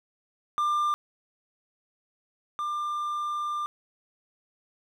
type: tone pair in turn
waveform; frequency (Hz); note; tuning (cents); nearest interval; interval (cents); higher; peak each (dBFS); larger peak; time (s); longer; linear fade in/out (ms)
triangle; 1194 / 1194; D6 / D6; +28 / +28; unison; 0; neither; -21 / -26; first; 0.58-0.94 / 2.59-3.66; second; 0
effects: none